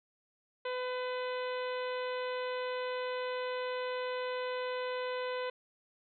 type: harmonic tone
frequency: 503 Hz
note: B4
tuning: 32 cents sharp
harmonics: 1 / 2 / 3 / 4 / 5 / 6 / 7 / 8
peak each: -35 / -41 / -45 / -47 / -49 / -51 / -52 / -53 dBFS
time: 0.65-5.5 s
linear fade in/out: 5 ms
effects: none